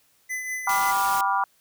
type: tone with tremolo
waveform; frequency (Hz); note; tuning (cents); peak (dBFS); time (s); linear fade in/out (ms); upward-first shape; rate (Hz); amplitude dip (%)
square; 2015; B6; +34; -27; 0.29-0.92; 20; triangle; 5.2; 50
type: chord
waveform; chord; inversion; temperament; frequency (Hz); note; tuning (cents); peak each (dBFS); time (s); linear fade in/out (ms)
sine; G dominant seventh; none; just; 784 / 980 / 1176 / 1411.2; G5 / B5 / D6 / F6; 0 / -14 / +2 / +18; -26 / -24 / -26 / -29; 0.67-1.44; 2
type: noise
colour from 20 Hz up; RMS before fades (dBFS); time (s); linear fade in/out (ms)
white; -32; 0.69-1.21; 2
effects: white hiss -63 dBFS RMS until 1.6 s